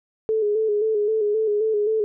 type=tone with vibrato; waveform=sine; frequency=427.2 Hz; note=G#4; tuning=49 cents sharp; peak=-18 dBFS; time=0.29-2.04 s; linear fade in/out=0 ms; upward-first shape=square; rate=3.8 Hz; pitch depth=48 cents each way; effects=none